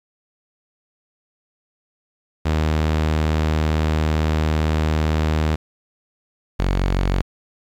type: tone pair in turn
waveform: sawtooth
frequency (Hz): 77.78 / 46.25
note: D#2 / F#1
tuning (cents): 0 / 0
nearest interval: major sixth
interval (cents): 900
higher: first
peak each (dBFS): -13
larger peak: neither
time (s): 2.45-5.56 / 6.59-7.22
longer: first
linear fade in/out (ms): 10
effects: low-pass 5000 Hz 12 dB/octave + 8-bit